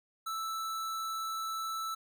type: tone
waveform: square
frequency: 1318.5 Hz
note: E6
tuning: in tune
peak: -35 dBFS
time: 0.26-1.95 s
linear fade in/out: 10 ms
effects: none